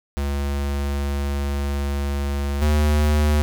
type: tone pair in turn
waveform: square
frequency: 70.6 / 74.81 Hz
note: C#2 / D2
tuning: +32 / +33 cents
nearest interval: minor second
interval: 101 cents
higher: second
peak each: -22 / -16 dBFS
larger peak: second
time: 0.17-2.62 / 2.62-3.42 s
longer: first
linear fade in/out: 0 ms
effects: none